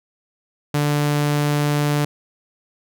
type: tone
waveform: sawtooth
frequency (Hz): 146.83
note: D3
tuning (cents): 0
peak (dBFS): -13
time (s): 0.74-2.05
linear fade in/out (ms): 5
effects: none